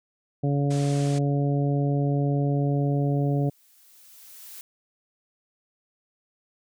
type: harmonic tone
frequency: 141.9 Hz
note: C#3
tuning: 41 cents sharp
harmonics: 1 / 2 / 3 / 4 / 5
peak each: -22 / -28 / -32 / -34 / -36 dBFS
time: 0.43-3.5 s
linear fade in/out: 10 ms
type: low-pass noise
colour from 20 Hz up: white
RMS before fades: -41 dBFS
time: 0.7-1.19 s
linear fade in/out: 10 ms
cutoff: 9100 Hz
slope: 48 dB/octave
type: noise with exponential growth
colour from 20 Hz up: blue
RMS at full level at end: -41 dBFS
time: 2.49-4.61 s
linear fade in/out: 0 ms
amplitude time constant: 460 ms
effects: none